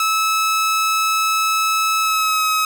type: tone with pitch glide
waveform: sawtooth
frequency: 1300 to 1276.2 Hz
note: E6 to D#6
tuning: -24 to +44 cents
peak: -12 dBFS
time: 0-2.65 s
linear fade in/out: 2 ms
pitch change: -32 cents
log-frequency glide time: 2-2.43 s
effects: none